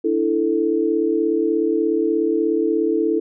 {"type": "chord", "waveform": "sine", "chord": "D suspended second", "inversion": "none", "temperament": "just", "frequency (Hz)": [293.7, 330.4, 440.5], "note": ["D4", "E4", "A4"], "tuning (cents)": [0, 4, 2], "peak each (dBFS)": [-24, -19, -20], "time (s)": [0.04, 3.2], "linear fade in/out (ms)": 10, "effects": []}